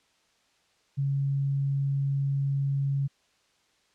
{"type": "tone", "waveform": "sine", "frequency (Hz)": 138.7, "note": "C#3", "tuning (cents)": 1, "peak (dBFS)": -24, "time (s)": [0.97, 3.08], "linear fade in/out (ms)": 20, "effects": ["white hiss -67 dBFS RMS until 3.94 s", "low-pass 6000 Hz 12 dB/octave"]}